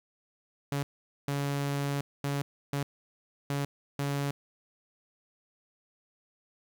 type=tone bursts at uneven times; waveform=sawtooth; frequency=141.4 Hz; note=C#3; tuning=35 cents sharp; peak=-25 dBFS; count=6; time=0.72-0.83 / 1.28-2.01 / 2.24-2.42 / 2.73-2.83 / 3.5-3.65 / 3.99-4.31 s; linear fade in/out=2 ms; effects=10-bit